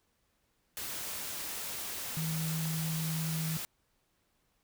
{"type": "tone in noise", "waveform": "sine", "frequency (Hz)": 160, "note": "D#3", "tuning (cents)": 49, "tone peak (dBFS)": -32, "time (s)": [2.17, 3.57], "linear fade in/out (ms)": 0, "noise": "white", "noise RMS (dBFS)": -39, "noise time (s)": [0.77, 3.65], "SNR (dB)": 4, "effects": ["pink hiss -75 dBFS RMS until 4.63 s"]}